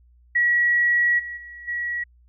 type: tone with level steps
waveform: sine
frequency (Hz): 1922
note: B6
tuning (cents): -48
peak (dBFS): -16 / -30 / -37 / -24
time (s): 0.35-2.04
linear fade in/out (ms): 10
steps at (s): 1.18 / 1.36 / 1.67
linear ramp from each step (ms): 20
effects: added 60 Hz sine -52 dBFS peak until 2.28 s